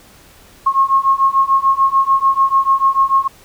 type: beating tone pair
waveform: sine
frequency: 1079 / 1085.8 Hz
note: C#6 / C#6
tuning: -47 / -36 cents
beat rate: 6.8 Hz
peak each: -14 / -13 dBFS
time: 0.66-3.28 s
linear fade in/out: 10 ms
effects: pink hiss -45 dBFS RMS until 3.44 s